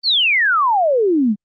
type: exponential sweep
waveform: sine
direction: down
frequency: 4647 to 194.6 Hz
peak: -12 dBFS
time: 0.03-1.36 s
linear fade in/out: 50 ms
effects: Opus 24 kbps